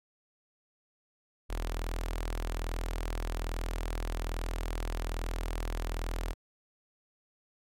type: tone with notch filter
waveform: sawtooth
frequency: 41.2 Hz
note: E1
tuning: in tune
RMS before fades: -34 dBFS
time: 1.49-6.34 s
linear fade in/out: 20 ms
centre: 150 Hz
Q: 0.52
effects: MP3 64 kbps